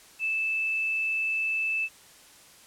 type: tone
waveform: sine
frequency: 2631 Hz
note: E7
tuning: 4 cents flat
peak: -25 dBFS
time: 0.19-1.89 s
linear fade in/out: 50 ms
effects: white hiss -53 dBFS RMS until 2.66 s + low-pass 11000 Hz 12 dB/octave